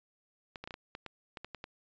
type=clicks; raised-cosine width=0.3 ms; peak=-26 dBFS; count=11; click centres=0.558 / 0.64 / 0.675 / 0.708 / 0.741 / 0.951 / 1.063 / 1.372 / 1.446 / 1.547 / 1.641 s; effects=resampled to 16000 Hz